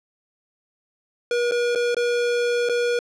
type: tone with dropouts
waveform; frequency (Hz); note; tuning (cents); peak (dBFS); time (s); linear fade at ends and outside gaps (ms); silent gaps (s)
square; 480.5; B4; -48; -20; 1.31-2.99; 2; 1.512-1.519 / 1.75-1.757 / 1.946-1.967 / 2.689-2.695
effects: low-pass 6000 Hz 12 dB/octave